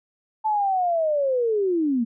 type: linear sweep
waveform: sine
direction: down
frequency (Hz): 880 to 221.7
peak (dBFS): -19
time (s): 0.44-2.05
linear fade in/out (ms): 20
effects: none